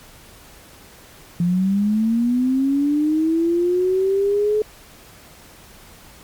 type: linear sweep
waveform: sine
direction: up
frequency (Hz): 170.5 to 429.4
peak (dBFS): -15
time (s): 1.4-4.62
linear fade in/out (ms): 2
effects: pink hiss -45 dBFS RMS until 6.23 s + MP3 96 kbps